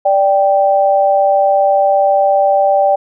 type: tone pair together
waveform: sine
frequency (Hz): 586.7 / 784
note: D5 / G5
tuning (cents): -2 / 0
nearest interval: perfect fourth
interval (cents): 502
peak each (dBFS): -11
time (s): 0.05-2.96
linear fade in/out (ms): 10
effects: none